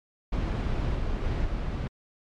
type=noise with level steps; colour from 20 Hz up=brown; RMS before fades=-27 / -29 / -27 / -30 dBFS; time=0.32-1.88 s; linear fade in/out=10 ms; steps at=0.95 / 1.23 / 1.44 s; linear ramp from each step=10 ms; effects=low-pass 4000 Hz 12 dB/octave + MP3 96 kbps

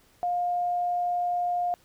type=tone; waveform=sine; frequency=708 Hz; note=F5; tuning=23 cents sharp; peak=-24 dBFS; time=0.23-1.74 s; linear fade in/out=0 ms; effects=pink hiss -61 dBFS RMS until 1.84 s

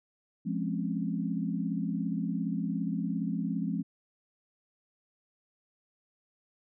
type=chord; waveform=sine; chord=Db major seventh; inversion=first; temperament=just; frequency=173.24 / 207.9 / 259.9 / 277.2 Hz; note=F3 / Ab3 / C4 / Db4; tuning=-14 / +2 / -11 / 0 cents; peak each=-33 / -33 / -36 / -38 dBFS; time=0.45-3.83 s; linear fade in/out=20 ms; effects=none

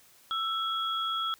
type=tone pair together; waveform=sine; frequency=1326 / 3326 Hz; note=E6 / G#7; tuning=+10 / +2 cents; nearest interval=octave + major third; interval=1592 cents; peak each=-30 / -32 dBFS; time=0.31-1.34 s; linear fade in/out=0 ms; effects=white hiss -59 dBFS RMS until 1.39 s

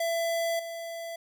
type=tone with level steps; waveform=square; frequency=669 Hz; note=E5; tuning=25 cents sharp; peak=-27 / -36 dBFS; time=0-1.16 s; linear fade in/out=5 ms; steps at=0.59 s; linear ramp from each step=5 ms; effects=none

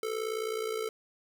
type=tone with amplitude modulation; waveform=square; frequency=440 Hz; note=A4; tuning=in tune; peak=-29 dBFS; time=0.03-0.89 s; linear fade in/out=2 ms; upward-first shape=sine; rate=59.4 Hz; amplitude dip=70%; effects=none

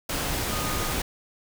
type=tone in noise; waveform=sine; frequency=1234 Hz; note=D#6; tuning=15 cents flat; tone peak=-35 dBFS; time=0.51-0.93 s; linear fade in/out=5 ms; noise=pink; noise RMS=-28 dBFS; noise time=0.09-1.02 s; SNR=-10 dB; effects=none

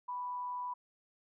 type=tone with amplitude modulation; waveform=sine; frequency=987.8 Hz; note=B5; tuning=in tune; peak=-35 dBFS; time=0.08-0.74 s; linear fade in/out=10 ms; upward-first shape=sine; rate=167 Hz; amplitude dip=25%; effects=none

